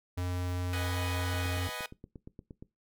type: tone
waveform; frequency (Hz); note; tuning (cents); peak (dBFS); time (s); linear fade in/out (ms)
square; 89.7; F2; +47; -32; 0.17-1.68; 10
type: chord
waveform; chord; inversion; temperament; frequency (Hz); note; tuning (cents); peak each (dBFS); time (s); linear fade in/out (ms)
10% pulse; G# minor seventh; first; equal; 493.9 / 622.3 / 740 / 830.6; B4 / D#5 / F#5 / G#5; 0 / 0 / 0 / 0; -33 / -32 / -36 / -35; 0.73-1.86; 2
type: click train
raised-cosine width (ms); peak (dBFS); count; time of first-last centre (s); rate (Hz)
3; -32; 12; 1.34-2.625; 8.56
effects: noise-tail reverb RT60 0.2 s tail -19 dB re dry